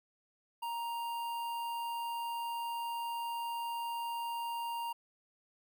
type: tone with notch filter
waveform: square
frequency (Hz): 935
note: A#5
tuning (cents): +5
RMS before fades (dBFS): -38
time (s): 0.62-4.93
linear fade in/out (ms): 10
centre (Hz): 6100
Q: 0.85
effects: none